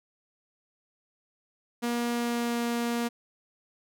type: tone with pitch glide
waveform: sawtooth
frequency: 238.1 to 236.3 Hz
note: A#3 to A#3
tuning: +37 to +24 cents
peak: -23 dBFS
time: 1.82-3.09 s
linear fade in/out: 20 ms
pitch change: -13 cents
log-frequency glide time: 2.11-2.61 s
effects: none